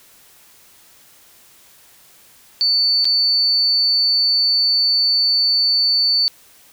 sine tone with dropouts, 4500 Hz, C#8, 25 cents sharp, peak -13 dBFS, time 2.61-6.28 s, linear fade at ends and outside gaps 0 ms, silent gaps 3.045-3.053 s, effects white hiss -49 dBFS RMS until 6.72 s

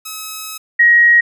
5% pulse / sine tone pair in turn, 1283 / 1891.2 Hz, E6 / A#6, -47 / +24 cents, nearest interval perfect fifth, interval 671 cents, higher second, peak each -14 / -6 dBFS, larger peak second, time 0.05-0.58 / 0.79-1.21 s, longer first, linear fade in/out 10 ms, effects none

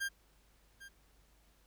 40% pulse tone with echo, 1600 Hz, G6, 35 cents sharp, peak -33 dBFS, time 0-0.09 s, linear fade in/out 20 ms, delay 800 ms, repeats 1, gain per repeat -15 dB, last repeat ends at 0.89 s, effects added 50 Hz sine -67 dBFS peak until 1.66 s + pink hiss -70 dBFS RMS until 1.66 s

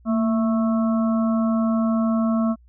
harmonic tone with a mistuned harmonic, 220 Hz, A3, in tune, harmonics 1 / 3 / 5 / 6, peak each -18 / -28 / -32 / -34 dBFS, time 0.05-2.56 s, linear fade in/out 50 ms, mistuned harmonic 1, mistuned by +56 cents, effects added 60 Hz sine -49 dBFS peak until 2.68 s

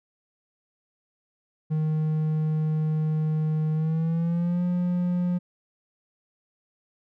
triangle tone with pitch glide, 155.56 to 177.66 Hz, D#3 to F3, 0 to +30 cents, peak -20 dBFS, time 1.7-5.39 s, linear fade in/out 20 ms, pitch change +230 cents, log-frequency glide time 3.73-4.63 s, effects none

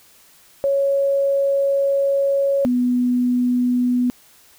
sine tone pair in turn, 554.4 / 247 Hz, C#5 / B3, 0 / 0 cents, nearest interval octave + major second, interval 1400 cents, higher first, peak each -15 dBFS, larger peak neither, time 0.64-2.65 / 2.65-4.1 s, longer first, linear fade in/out 0 ms, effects white hiss -51 dBFS RMS until 4.58 s

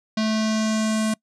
square tone with low-pass filter sweep, 218 Hz, A3, 16 cents flat, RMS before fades -22 dBFS, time 0.17-1.14 s, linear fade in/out 5 ms, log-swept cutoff 4800 to 9000 Hz, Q 2.5, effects noise-tail reverb RT60 0.1 s tail -25 dB re dry

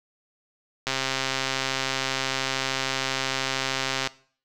click train, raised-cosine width 0.2 ms, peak -8 dBFS, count 427, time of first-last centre 0.87-4.073 s, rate 133 Hz, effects noise-tail reverb RT60 0.5 s tail -20 dB re dry

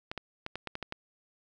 clicks, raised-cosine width 0.3 ms, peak -20 dBFS, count 8, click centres 0.115 / 0.177 / 0.464 / 0.556 / 0.673 / 0.754 / 0.827 / 0.924 s, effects none

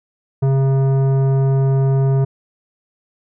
sine tone with tanh clipping, 135.1 Hz, C#3, 44 cents flat, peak -14 dBFS, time 0.42-2.25 s, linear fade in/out 10 ms, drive 13 dB, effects none

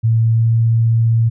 sine tone with pitch glide, 113.4 to 114.39 Hz, A#2 to A#2, -47 to -32 cents, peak -10 dBFS, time 0.03-1.3 s, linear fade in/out 20 ms, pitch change +15 cents, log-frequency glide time 0.32-0.47 s, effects none

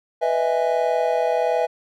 triangle chord, E major seventh, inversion second, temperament just, 494.4 / 618.1 / 659.3 / 824.1 Hz, B4 / D#5 / E5 / G#5, +2 / -12 / 0 / -14 cents, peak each -21 / -24 / -20 / -23 dBFS, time 0.21-1.67 s, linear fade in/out 20 ms, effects none

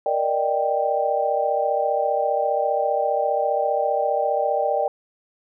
sine chord, Eb major seventh, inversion second, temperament equal, 466.2 / 587.3 / 622.3 / 784 Hz, Bb4 / D5 / Eb5 / G5, 0 / 0 / 0 / 0 cents, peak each -27 / -23 / -26 / -23 dBFS, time 0.06-4.88 s, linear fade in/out 2 ms, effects none

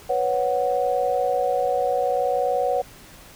sine chord, B suspended second, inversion none, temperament equal, 493.9 / 554.4 / 740 Hz, B4 / C#5 / F#5, 0 / 0 / 0 cents, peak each -24 / -24 / -23 dBFS, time 0.09-2.82 s, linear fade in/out 10 ms, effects pink hiss -46 dBFS RMS until 3.35 s

